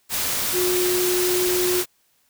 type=tone in noise; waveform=sine; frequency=361.2 Hz; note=F#4; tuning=42 cents flat; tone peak=-20 dBFS; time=0.52-1.84 s; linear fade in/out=50 ms; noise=white; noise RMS=-24 dBFS; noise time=0.09-1.86 s; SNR=+1 dB; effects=white hiss -64 dBFS RMS until 2.29 s